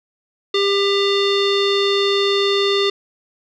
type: tone with low-pass filter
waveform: square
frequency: 398.5 Hz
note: G4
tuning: 28 cents sharp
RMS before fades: -17 dBFS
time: 0.54-2.9 s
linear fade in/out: 5 ms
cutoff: 3900 Hz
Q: 7.8
effects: none